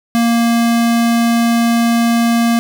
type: tone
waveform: square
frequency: 233.1 Hz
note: A#3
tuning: in tune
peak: -11 dBFS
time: 0.15-2.59 s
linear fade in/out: 0 ms
effects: none